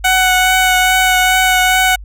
15% pulse tone with vibrato, 743 Hz, F#5, 7 cents sharp, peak -3 dBFS, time 0.04-1.96 s, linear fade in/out 10 ms, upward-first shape triangle, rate 2.4 Hz, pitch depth 16 cents each way, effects added 50 Hz sine -28 dBFS peak until 2.04 s

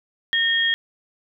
sine tone pair together, 1833 / 3263 Hz, A#6 / G#7, -30 / -31 cents, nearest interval minor seventh, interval 999 cents, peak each -20 dBFS, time 0.33-0.74 s, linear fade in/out 0 ms, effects none

